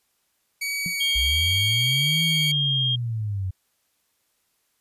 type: tone with vibrato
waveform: sawtooth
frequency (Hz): 2258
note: C#7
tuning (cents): +31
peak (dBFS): -22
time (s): 0.61-2.52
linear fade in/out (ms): 10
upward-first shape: sine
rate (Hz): 1.6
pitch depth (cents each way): 8
type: tone with exponential decay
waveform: sine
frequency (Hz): 174.61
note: F3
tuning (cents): 0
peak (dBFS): -25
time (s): 0.86-0.96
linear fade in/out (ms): 0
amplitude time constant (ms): 21
type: tone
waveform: sine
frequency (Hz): 3225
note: G7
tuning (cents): +48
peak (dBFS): -21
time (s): 1-2.96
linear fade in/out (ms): 10
type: linear two-way sweep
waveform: sine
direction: up then down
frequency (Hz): 55 to 164.81 to 91.3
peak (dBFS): -24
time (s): 1.15-3.51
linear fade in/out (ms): 10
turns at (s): 2.23
effects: white hiss -70 dBFS RMS until 4.8 s + resampled to 32000 Hz

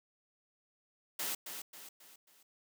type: noise with echo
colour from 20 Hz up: white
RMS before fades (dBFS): -37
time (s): 1.19-1.35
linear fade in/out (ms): 5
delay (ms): 270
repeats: 4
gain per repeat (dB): -7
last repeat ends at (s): 2.43
effects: high-pass 200 Hz 12 dB/octave

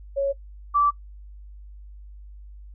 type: tone pair in turn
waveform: sine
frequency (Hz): 554 / 1161.7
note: C#5 / D6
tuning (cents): -1 / -19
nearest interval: octave + minor second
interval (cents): 1282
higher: second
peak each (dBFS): -20 / -16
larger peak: second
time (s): 0.16-0.33 / 0.74-0.91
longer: neither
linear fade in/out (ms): 20
effects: noise-tail reverb RT60 0.1 s tail -20 dB re dry + added 50 Hz sine -40 dBFS peak until 2.74 s

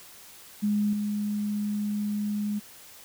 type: tone with level steps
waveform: sine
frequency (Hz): 207.7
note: G#3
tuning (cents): 0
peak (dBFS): -22 / -26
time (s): 0.62-2.6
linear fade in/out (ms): 20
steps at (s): 0.93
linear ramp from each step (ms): 2
effects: white hiss -49 dBFS RMS until 3.04 s

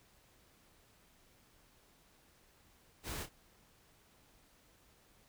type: noise with echo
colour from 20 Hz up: pink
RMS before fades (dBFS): -42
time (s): 3.03-3.27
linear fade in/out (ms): 50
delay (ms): 30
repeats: 1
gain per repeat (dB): -10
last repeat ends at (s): 3.3
effects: pink hiss -67 dBFS RMS until 5.28 s

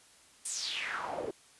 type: noise with band-pass filter sweep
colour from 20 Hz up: pink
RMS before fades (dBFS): -37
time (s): 0.45-1.31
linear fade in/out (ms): 5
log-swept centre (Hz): 9400 to 370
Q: 4.8
effects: white hiss -60 dBFS RMS until 1.59 s + resampled to 24000 Hz

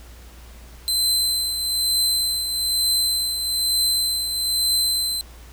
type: tone with tremolo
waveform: sawtooth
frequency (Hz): 4072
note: C8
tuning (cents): -48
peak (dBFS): -14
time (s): 0.88-5.21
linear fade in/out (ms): 0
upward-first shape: triangle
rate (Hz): 1.1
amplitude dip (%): 55
effects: added 59 Hz sine -41 dBFS peak until 5.52 s + pink hiss -48 dBFS RMS until 5.52 s

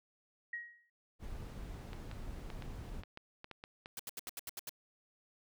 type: tone with exponential decay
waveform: sine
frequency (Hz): 1893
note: A#6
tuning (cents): +26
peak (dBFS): -36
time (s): 0.53-0.9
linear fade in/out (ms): 5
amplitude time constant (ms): 79
type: noise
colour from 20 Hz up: brown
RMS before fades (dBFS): -45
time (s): 1.19-3.04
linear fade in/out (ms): 50
type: clicks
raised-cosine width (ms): 0.3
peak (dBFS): -31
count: 11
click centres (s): 1.932 / 2.114 / 2.502 / 2.623 / 3.035 / 3.174 / 3.444 / 3.513 / 3.639 / 3.859 / 4.271
type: noise bursts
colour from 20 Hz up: white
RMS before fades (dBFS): -43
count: 8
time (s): 3.97-4.694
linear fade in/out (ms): 2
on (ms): 24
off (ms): 76
effects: none

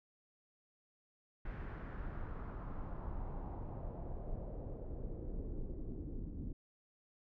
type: noise with low-pass filter sweep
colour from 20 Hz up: brown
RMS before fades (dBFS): -43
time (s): 1.45-6.53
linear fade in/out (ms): 5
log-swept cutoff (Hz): 1900 to 280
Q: 2.1
effects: none

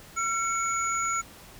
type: tone cluster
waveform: sine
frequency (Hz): 1355 / 2217 / 6830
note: E6 / C#7 / G#8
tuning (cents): +47 / 0 / +48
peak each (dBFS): -27 / -34 / -31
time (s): 0.16-1.22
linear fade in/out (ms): 20
effects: pink hiss -49 dBFS RMS until 1.59 s

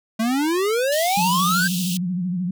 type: exponential sweep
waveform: square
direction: up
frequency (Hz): 216.1 to 1616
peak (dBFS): -19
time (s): 0.19-1.68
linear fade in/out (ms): 10
type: high-pass noise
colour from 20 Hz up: pink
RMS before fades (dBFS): -29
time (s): 0.92-1.97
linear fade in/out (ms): 0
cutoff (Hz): 2700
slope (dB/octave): 96
type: tone with vibrato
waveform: sine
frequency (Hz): 180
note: F#3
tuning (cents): -47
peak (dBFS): -21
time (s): 1.17-2.51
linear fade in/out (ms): 5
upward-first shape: sine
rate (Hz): 13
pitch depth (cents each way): 83
effects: none

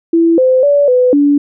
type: tone with pitch steps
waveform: sine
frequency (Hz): 332.8 / 515 / 574 / 501 / 287.7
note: E4 / C5 / D5 / B4 / D4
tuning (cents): +17 / -28 / -40 / +25 / -36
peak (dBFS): -6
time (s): 0.13-1.38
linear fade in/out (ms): 5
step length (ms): 250
effects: none

